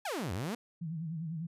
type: exponential two-way sweep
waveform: sawtooth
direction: down then up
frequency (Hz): 891 to 82.41 to 252.5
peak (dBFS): -30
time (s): 0.05-0.55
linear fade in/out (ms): 5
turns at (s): 0.33
type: tone with vibrato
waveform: sine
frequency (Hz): 162.5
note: E3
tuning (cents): -24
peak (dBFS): -35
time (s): 0.81-1.47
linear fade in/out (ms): 10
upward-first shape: sine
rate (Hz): 10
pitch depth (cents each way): 100
effects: resampled to 32000 Hz